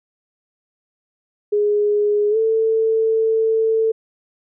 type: tone with pitch glide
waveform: sine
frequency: 415.3 to 445.1 Hz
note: G#4 to A4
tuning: 0 to +20 cents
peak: -14 dBFS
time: 1.52-3.92 s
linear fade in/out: 10 ms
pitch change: +120 cents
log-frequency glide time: 2.3-2.37 s
effects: none